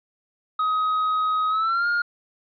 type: tone with pitch glide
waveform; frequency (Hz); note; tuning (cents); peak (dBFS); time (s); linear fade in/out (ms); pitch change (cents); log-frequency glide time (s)
triangle; 1262 to 1416.5; D#6 to F6; +24 to +24; -18; 0.59-2.02; 5; +200; 1.49-1.87
effects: resampled to 11025 Hz + 10-bit